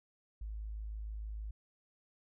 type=tone; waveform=sine; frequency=53.2 Hz; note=G#1; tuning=42 cents sharp; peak=-39 dBFS; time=0.41-1.51 s; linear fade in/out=5 ms; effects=none